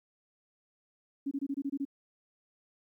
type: tone bursts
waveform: sine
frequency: 277.9 Hz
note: C#4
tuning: 4 cents sharp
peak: -30 dBFS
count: 8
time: 1.26-1.852 s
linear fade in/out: 10 ms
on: 53 ms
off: 24 ms
effects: 12-bit